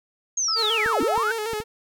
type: linear two-way sweep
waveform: sine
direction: down then up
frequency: 6600 to 239.6 to 1589 Hz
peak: -21 dBFS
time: 0.37-1.32 s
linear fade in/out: 5 ms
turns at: 1.01 s
type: tone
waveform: sine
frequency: 1308 Hz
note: E6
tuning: 14 cents flat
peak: -28 dBFS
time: 0.48-1.18 s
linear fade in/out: 5 ms
type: tone with vibrato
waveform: sawtooth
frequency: 440 Hz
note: A4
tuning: in tune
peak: -22 dBFS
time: 0.55-1.64 s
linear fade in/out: 50 ms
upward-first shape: square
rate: 6.6 Hz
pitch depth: 60 cents each way
type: clicks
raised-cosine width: 3 ms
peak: -23 dBFS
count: 5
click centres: 0.861 / 1.028 / 1.178 / 1.533 / 1.602 s
effects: none